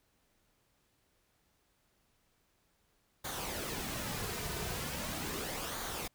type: noise with flanger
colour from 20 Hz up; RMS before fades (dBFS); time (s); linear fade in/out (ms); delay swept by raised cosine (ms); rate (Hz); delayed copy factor
pink; -39; 3.24-6.08; 10; 0.37 to 3.67; 0.39; -0.5
effects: pink hiss -74 dBFS RMS until 6.14 s